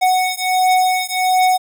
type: beating tone pair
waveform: square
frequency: 740 / 741.4 Hz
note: F#5 / F#5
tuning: 0 / +3 cents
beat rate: 1.4 Hz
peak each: -17 dBFS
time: 0.01-1.58 s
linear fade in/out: 20 ms
effects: none